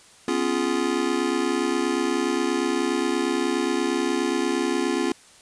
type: chord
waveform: square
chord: C# dominant seventh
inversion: third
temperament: just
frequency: 249.5 / 277.2 / 346.5 / 415.8 Hz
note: B3 / C#4 / E#4 / G#4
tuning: +18 / 0 / -14 / +2 cents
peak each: -29 / -28 / -26 / -30 dBFS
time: 0.28-5.12 s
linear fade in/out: 2 ms
effects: white hiss -51 dBFS RMS until 5.41 s + resampled to 22050 Hz